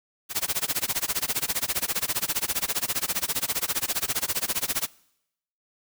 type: noise with tremolo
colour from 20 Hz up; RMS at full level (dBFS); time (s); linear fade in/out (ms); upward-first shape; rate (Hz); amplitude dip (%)
white; -24; 0.29-4.89; 50; sine; 15; 100
effects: noise-tail reverb RT60 0.8 s tail -23 dB re dry